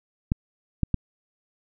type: clicks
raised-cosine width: 5 ms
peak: -9 dBFS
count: 3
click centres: 0.319 / 0.833 / 0.943 s
effects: none